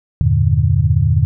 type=chord; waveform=sine; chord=E half-diminished seventh; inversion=none; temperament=equal; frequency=82.41 / 98 / 116.54 / 146.83 Hz; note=E2 / G2 / Bb2 / D3; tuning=0 / 0 / 0 / 0 cents; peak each=-16 dBFS; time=0.21-1.25 s; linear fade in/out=0 ms; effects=none